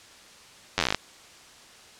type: slowing click train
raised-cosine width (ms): 0.2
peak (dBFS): -5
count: 12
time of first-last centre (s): 0.78-0.946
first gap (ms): 10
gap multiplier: 1.08
effects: white hiss -50 dBFS RMS until 1.99 s + low-pass 7000 Hz 12 dB/octave